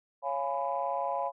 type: chord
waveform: sine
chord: C# dominant seventh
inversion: none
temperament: just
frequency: 554.4 / 693 / 831.5 / 997.9 Hz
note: C#5 / E#5 / G#5 / B5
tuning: 0 / -14 / +2 / +18 cents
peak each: -34 dBFS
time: 0.22-1.32 s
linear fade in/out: 50 ms
effects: tanh soft clip ceiling -19 dBFS